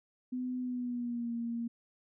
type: tone with pitch glide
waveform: sine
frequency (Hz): 251.9 to 233.7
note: B3 to A#3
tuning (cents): +34 to +5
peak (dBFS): -33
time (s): 0.32-1.68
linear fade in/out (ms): 10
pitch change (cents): -129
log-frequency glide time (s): 0.6-1.33
effects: none